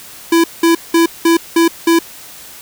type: tone bursts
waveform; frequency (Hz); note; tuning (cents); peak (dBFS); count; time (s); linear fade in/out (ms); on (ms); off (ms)
square; 333.4; E4; +20; -8; 6; 0.32-1.99; 5; 120; 190
effects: white hiss -35 dBFS RMS until 2.61 s